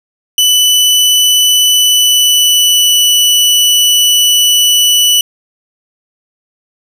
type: tone with pitch glide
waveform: sawtooth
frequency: 2984 to 2965 Hz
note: F#7 to F#7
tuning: +14 to +3 cents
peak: -3 dBFS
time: 0.38-5.21 s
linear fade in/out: 2 ms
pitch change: -11 cents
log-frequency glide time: 1.76-3.03 s
effects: none